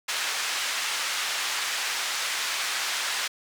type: band-pass noise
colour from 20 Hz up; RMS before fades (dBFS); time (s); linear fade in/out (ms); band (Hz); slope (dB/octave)
pink; -29; 0.08-3.28; 10; 1400 to 7400; 12
effects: none